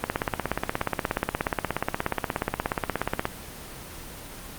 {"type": "click train", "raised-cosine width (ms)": 0.5, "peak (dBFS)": -8, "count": 55, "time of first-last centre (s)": [0.04, 3.254], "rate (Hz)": 16.8, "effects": ["pink hiss -40 dBFS RMS until 4.58 s", "Opus 24 kbps"]}